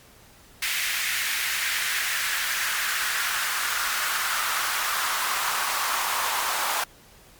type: noise with high-pass filter sweep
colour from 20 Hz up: pink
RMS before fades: -26 dBFS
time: 0.62-6.84 s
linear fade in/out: 5 ms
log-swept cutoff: 2100 to 930 Hz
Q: 2.3
effects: pink hiss -52 dBFS RMS until 7.39 s + MP3 96 kbps